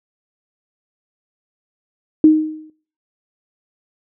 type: tone with exponential decay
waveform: sine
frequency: 311.1 Hz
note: D#4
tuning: in tune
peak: -3 dBFS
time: 2.24-2.7 s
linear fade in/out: 2 ms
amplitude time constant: 98 ms
effects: noise-tail reverb RT60 0.4 s tail -18 dB re dry